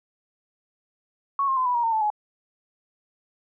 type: tone with pitch steps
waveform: sine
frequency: 1109 / 1066.3 / 1025.2 / 985.7 / 947.8 / 911.3 / 876.2 / 842.4 Hz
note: C#6 / C6 / C6 / B5 / A#5 / A#5 / A5 / G#5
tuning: 0 / +32 / -36 / -4 / +28 / -39 / -7 / +24 cents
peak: -20 dBFS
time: 1.39-2.102 s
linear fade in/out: 2 ms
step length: 89 ms
effects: none